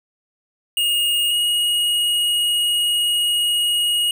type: tone pair in turn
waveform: square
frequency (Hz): 2853 / 2883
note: F7 / F#7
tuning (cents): +36 / -46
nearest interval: unison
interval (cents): 18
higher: second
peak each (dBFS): -17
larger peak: neither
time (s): 0.77-1.31 / 1.31-4.11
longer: second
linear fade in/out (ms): 2
effects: none